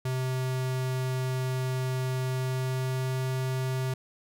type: tone with pitch glide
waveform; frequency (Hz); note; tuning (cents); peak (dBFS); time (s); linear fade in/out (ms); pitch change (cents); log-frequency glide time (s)
square; 129.3 to 130.12; C3 to C3; -20 to -9; -28; 0.05-3.94; 5; +11; 2.22-3.27
effects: none